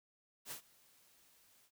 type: noise with ADSR envelope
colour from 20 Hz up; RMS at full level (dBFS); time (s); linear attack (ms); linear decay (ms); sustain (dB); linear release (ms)
white; -44; 0.45-1.71; 63; 96; -24; 60
effects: none